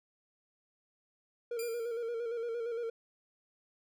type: tone with vibrato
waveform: triangle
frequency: 466.2 Hz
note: A#4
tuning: in tune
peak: -32 dBFS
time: 1.51-2.9 s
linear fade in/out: 5 ms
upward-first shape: square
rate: 8.7 Hz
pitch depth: 41 cents each way
type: tone with exponential decay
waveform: 10% pulse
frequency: 2394 Hz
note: D7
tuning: 33 cents sharp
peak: -31 dBFS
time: 1.59-2.15 s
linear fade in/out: 2 ms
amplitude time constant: 120 ms
effects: none